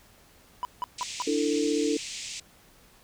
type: tone bursts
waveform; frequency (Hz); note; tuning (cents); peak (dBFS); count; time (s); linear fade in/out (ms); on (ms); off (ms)
triangle; 990; B5; +4; -25; 4; 0.63-1.22; 0; 20; 170
type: band-pass noise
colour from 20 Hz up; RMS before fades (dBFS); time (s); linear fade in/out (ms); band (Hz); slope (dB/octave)
white; -38; 0.98-2.4; 5; 2100 to 7800; 48
type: chord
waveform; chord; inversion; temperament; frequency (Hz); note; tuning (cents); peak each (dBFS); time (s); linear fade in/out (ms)
sine; D suspended second; none; equal with one note detuned; 293.7 / 329.6 / 445.9; D4 / E4 / A4; 0 / 0 / +23; -27 / -30 / -27; 1.27-1.97; 5
effects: pink hiss -57 dBFS RMS until 3.03 s